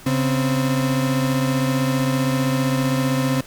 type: tone pair together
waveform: 35% pulse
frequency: 136.99 / 258.6 Hz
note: C#3 / C4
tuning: -20 / -20 cents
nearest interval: major seventh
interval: 1100 cents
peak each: -19 dBFS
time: 0.06-3.41 s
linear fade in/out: 5 ms
effects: pink hiss -43 dBFS RMS until 3.46 s